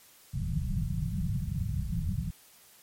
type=low-pass noise; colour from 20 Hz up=white; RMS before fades=-31 dBFS; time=0.33-2.31 s; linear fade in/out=10 ms; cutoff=190 Hz; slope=96 dB/octave; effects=white hiss -57 dBFS RMS until 2.82 s + MP3 64 kbps